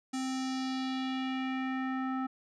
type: tone with low-pass filter sweep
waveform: square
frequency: 261.6 Hz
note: C4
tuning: in tune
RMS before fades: -34 dBFS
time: 0.13-2.27 s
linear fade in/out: 10 ms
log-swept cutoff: 7600 to 1300 Hz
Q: 2.2
effects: none